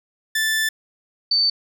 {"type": "tone pair in turn", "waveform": ["sawtooth", "sine"], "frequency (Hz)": [1760, 4552], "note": ["A6", "C#8"], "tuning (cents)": [0, 45], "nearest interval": "octave + major third", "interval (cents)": 1645, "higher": "second", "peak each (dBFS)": -15, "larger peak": "neither", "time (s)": [[0.35, 0.69], [1.31, 1.5]], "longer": "first", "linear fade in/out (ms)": 5, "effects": []}